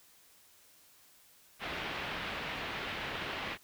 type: low-pass noise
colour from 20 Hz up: white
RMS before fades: -39 dBFS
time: 1.59-3.58 s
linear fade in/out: 50 ms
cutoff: 3100 Hz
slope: 24 dB/octave
effects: white hiss -62 dBFS RMS until 3.63 s